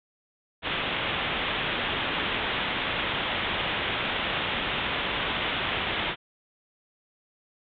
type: low-pass noise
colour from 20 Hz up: white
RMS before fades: -29 dBFS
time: 0.62-6.16 s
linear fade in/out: 50 ms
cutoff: 3600 Hz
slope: 96 dB/octave
effects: none